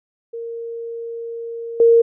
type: tone with level steps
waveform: sine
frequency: 463.3 Hz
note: A#4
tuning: 11 cents flat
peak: -26 / -8 dBFS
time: 0.33-2.02 s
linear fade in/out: 10 ms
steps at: 1.8 s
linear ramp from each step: 2 ms
effects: none